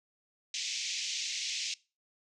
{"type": "band-pass noise", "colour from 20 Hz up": "white", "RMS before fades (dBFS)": -36, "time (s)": [0.54, 1.74], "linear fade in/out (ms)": 2, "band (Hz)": [2200, 6700], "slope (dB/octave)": 48, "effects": ["noise-tail reverb RT60 0.3 s tail -22 dB re dry"]}